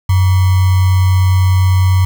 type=tone with sample-and-hold; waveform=sine; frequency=93 Hz; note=F#2; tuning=9 cents sharp; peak=-7 dBFS; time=0.09-2.05 s; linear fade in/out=5 ms; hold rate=1050 Hz; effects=none